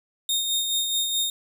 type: tone with tremolo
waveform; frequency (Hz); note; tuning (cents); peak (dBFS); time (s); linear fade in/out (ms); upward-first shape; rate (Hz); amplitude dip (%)
sawtooth; 3684; A#7; -21; -18; 0.29-1.3; 2; sine; 4.7; 40
effects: none